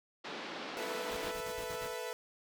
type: band-pass noise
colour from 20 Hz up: pink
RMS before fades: -43 dBFS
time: 0.24-1.32 s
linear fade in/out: 10 ms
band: 230 to 4500 Hz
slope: 24 dB/octave
type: chord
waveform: sawtooth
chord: A suspended second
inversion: none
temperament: equal with one note detuned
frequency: 440 / 493.9 / 661.2 Hz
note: A4 / B4 / E5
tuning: 0 / 0 / +5 cents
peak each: -39 / -37 / -41 dBFS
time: 0.77-2.13 s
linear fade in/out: 0 ms
type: noise with tremolo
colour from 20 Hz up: pink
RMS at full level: -47 dBFS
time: 1.11-1.94 s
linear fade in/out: 5 ms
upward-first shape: square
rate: 8.5 Hz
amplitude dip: 75%
effects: none